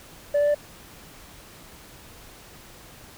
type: tone with pitch steps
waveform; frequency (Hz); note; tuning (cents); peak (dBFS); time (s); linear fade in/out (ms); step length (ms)
sine; 580 / 584 / 588.1; D5 / D5 / D5; -22 / -10 / +2; -15; 0.34-0.547; 10; 69
effects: tanh soft clip ceiling -17 dBFS + pink hiss -47 dBFS RMS until 3.17 s